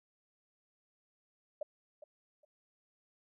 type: tone with echo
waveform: sine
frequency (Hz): 600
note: D5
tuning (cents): +37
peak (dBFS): -34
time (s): 1.61-1.63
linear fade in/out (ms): 5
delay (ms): 410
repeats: 2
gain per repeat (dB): -14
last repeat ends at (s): 2.45
effects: none